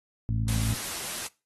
harmonic tone, 55 Hz, A1, in tune, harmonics 1 / 2 / 3 / 4 / 5, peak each -30 / -26 / -40 / -36 / -43 dBFS, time 0.29-0.74 s, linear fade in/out 0 ms
white noise, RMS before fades -34 dBFS, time 0.48-1.27 s, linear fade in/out 2 ms
effects noise-tail reverb RT60 0.3 s tail -22 dB re dry + AAC 32 kbps

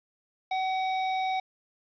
square tone, 755 Hz, F#5, 35 cents sharp, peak -27 dBFS, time 0.51-1.4 s, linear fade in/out 5 ms, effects resampled to 11025 Hz + 9-bit

